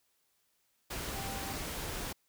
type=tone in noise; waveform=sine; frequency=784 Hz; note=G5; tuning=in tune; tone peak=-44 dBFS; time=1.15-1.53 s; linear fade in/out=10 ms; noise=pink; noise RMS=-39 dBFS; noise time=0.9-2.13 s; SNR=-8 dB; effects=white hiss -75 dBFS RMS until 2.28 s